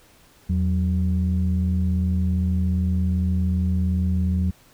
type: tone pair together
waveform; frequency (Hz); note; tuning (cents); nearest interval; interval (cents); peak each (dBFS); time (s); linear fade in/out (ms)
sine; 82.41 / 185; E2 / F#3; 0 / 0; octave + major second; 1400; -19 / -22; 0.49-4.51; 10
effects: tanh soft clip ceiling -13 dBFS + pink hiss -54 dBFS RMS until 4.73 s